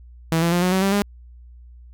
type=tone with pitch steps; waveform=sawtooth; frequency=163.3 / 169.35 / 175.63 / 182.14 / 188.89 / 195.89 / 203.1 Hz; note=E3 / E3 / F3 / F#3 / F#3 / G3 / G#3; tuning=-16 / +47 / +10 / -27 / +36 / -1 / -38 cents; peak=-13 dBFS; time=0.32-1.02 s; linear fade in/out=0 ms; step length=100 ms; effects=added 60 Hz sine -41 dBFS peak until 1.93 s